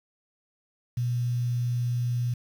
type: tone with quantisation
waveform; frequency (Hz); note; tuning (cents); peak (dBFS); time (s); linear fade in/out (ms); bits
sine; 121.6; B2; -26; -24; 0.97-2.34; 5; 8
effects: none